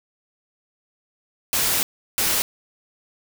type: noise bursts at uneven times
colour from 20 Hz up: white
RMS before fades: -21 dBFS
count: 2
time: 1.53-1.83 / 2.18-2.42 s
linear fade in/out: 0 ms
effects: none